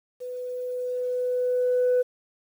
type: tone with level ramp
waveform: sine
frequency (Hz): 498.3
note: B4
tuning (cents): +15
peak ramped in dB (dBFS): -32 to -16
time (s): 0.2-2.03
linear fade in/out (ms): 20
effects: tanh soft clip ceiling -16 dBFS + 9-bit